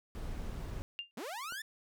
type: noise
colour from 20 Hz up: brown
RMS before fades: -40 dBFS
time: 0.15-0.82 s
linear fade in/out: 0 ms
type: tone with exponential decay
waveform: sine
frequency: 2800 Hz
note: F7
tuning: 4 cents sharp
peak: -33 dBFS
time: 0.99-1.11 s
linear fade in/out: 0 ms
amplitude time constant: 25 ms
type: linear sweep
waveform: sawtooth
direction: up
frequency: 185 to 1806 Hz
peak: -36 dBFS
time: 1.17-1.62 s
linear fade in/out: 5 ms
type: click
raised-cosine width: 1 ms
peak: -37 dBFS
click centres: 1.523 s
effects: none